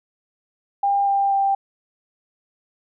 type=tone with pitch steps; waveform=sine; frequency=800 / 793.6 / 787.2 Hz; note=G5 / G5 / G5; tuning=+35 / +21 / +7 cents; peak=-16 dBFS; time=0.83-1.55 s; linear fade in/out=5 ms; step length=240 ms; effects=none